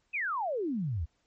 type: exponential sweep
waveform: sine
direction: down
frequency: 2637 to 70.1 Hz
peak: -29 dBFS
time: 0.13-1.06 s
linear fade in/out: 20 ms
effects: pink hiss -74 dBFS RMS until 1.26 s + MP3 32 kbps